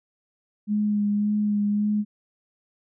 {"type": "tone with vibrato", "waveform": "sine", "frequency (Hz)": 207.7, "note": "G#3", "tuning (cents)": 0, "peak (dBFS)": -20, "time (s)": [0.67, 2.05], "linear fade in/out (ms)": 50, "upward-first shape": "sine", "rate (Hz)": 1.8, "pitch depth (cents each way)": 19, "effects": []}